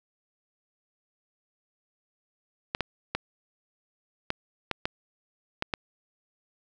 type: clicks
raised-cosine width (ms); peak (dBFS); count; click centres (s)
0.3; -11; 8; 2.749 / 2.807 / 3.15 / 4.304 / 4.713 / 4.855 / 5.624 / 5.738
effects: none